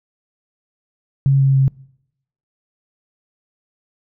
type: tone with pitch steps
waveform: sine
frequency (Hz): 137 / 135.74 / 134.49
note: C#3 / C#3 / C3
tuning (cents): -20 / -36 / +48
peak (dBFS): -10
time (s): 1.26-1.68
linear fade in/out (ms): 0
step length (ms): 140
effects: noise-tail reverb RT60 0.8 s tail -24 dB re dry